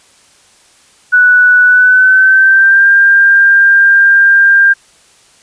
sine tone with pitch glide, 1480 to 1595.4 Hz, F#6 to G6, 0 to +30 cents, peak -3 dBFS, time 1.12-4.74 s, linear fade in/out 20 ms, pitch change +130 cents, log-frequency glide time 1.65-2.88 s, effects white hiss -46 dBFS RMS until 5.42 s + resampled to 22050 Hz

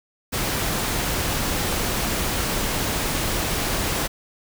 pink noise, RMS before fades -24 dBFS, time 0.32-4.08 s, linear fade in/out 20 ms, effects none

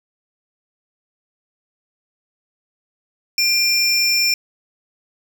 square tone pair together, 2400 / 5375 Hz, D7 / E8, +37 / +33 cents, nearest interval octave + major second, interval 1396 cents, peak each -19 / -17 dBFS, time 3.38-4.34 s, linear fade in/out 2 ms, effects none

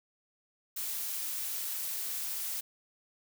blue noise, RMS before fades -36 dBFS, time 0.76-2.61 s, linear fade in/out 10 ms, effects none

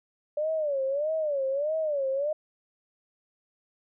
sine tone with vibrato, 583 Hz, D5, 13 cents flat, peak -25 dBFS, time 0.37-2.33 s, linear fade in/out 5 ms, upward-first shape sine, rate 1.6 Hz, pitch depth 160 cents each way, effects none

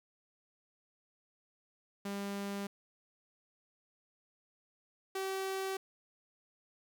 sawtooth tone pair in turn, 200 / 384 Hz, G3 / G4, +35 / -36 cents, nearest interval major seventh, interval 1129 cents, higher second, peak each -33 / -31 dBFS, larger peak second, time 2.05-2.67 / 5.15-5.77 s, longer neither, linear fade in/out 5 ms, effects 11-bit

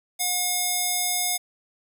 square tone with band-pass filter, 720 Hz, F#5, 47 cents flat, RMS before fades -25 dBFS, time 0.19-1.38 s, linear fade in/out 20 ms, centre 11000 Hz, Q 0.83, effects none

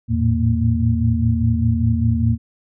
sine tone cluster, 82.2 / 110 / 115 / 230.4 Hz, E2 / A2 / A#2 / A#3, -4 / 0 / -23 / -20 cents, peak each -20 dBFS, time 0.08-2.38 s, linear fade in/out 50 ms, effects none

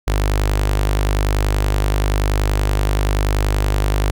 sawtooth tone with notch filter, 50.5 Hz, G#1, 48 cents flat, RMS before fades -17 dBFS, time 0.07-4.11 s, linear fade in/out 10 ms, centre 190 Hz, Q 1.2, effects none

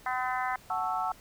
harmonic tone, 254.1 Hz, B3, 49 cents sharp, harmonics 3 / 4 / 5 / 6 / 7 / 8, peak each -32 / -34 / -36 / -38 / -39 / -40 dBFS, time 0.06-0.56 s, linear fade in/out 2 ms
sine chord, F# minor seventh, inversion none, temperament equal, 740 / 880 / 1108.7 / 1318.5 Hz, F#5 / A5 / C#6 / E6, 0 / 0 / 0 / 0 cents, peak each -32 / -34 / -37 / -33 dBFS, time 0.7-1.12 s, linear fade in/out 2 ms
effects pink hiss -55 dBFS RMS until 1.2 s

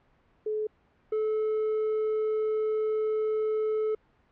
sine / triangle tone pair in turn, 429 / 433 Hz, A4 / A4, -44 / -28 cents, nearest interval unison, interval 16 cents, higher second, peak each -27 / -23 dBFS, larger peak second, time 0.46-0.67 / 1.12-3.95 s, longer second, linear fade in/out 5 ms, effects pink hiss -65 dBFS RMS until 4.31 s + low-pass 2000 Hz 12 dB/octave

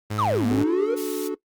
sawtooth tone, 105.9 Hz, G#2, 34 cents sharp, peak -22 dBFS, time 0.1-0.64 s, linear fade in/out 10 ms
triangle exponential two-way sweep, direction down then up, 1371 to 228.4 to 491.7 Hz, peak -18 dBFS, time 0.18-0.95 s, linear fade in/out 10 ms, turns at 0.46 s
triangle chord, D major, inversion none, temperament equal with one note detuned, 293.7 / 370 / 433.2 Hz, D4 / F#4 / A4, 0 / 0 / -27 cents, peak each -27 dBFS, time 0.5-1.35 s, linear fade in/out 10 ms
white high-pass noise, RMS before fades -37 dBFS, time 0.96-1.29 s, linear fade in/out 20 ms, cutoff 2400 Hz, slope 12 dB/octave
effects noise-tail reverb RT60 0.1 s tail -18 dB re dry + Opus 24 kbps

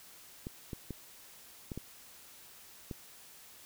clicks, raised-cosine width 3 ms, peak -26 dBFS, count 6, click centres 0.469 / 0.732 / 0.907 / 1.718 / 1.776 / 2.912 s, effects white hiss -55 dBFS RMS until 3.65 s

